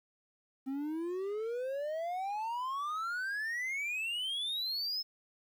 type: exponential sweep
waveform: triangle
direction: up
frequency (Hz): 261.6 to 5250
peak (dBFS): -32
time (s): 0.66-5.03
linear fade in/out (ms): 20
effects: 11-bit